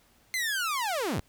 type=linear sweep; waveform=sawtooth; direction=down; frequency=2093 to 58 Hz; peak=-24 dBFS; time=0.34-1.2 s; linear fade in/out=0 ms; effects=pink hiss -63 dBFS RMS until 1.28 s